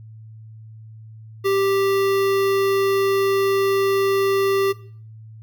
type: tone with notch filter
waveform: square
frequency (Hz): 392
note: G4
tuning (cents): 0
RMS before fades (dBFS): -19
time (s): 1.44-4.73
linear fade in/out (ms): 20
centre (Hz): 7600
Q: 1.2
effects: noise-tail reverb RT60 0.5 s tail -18 dB re dry + added 110 Hz sine -38 dBFS peak until 5.42 s